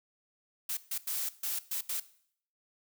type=noise bursts at uneven times; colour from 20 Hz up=blue; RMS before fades=-34 dBFS; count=6; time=0.69-0.77 / 0.91-0.98 / 1.07-1.29 / 1.43-1.59 / 1.71-1.81 / 1.89-2 s; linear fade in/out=5 ms; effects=noise-tail reverb RT60 0.6 s tail -17 dB re dry